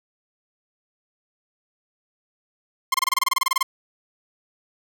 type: tone bursts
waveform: sawtooth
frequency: 1056 Hz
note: C6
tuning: 16 cents sharp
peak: -13 dBFS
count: 15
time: 2.92-3.629 s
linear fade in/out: 5 ms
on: 23 ms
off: 26 ms
effects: none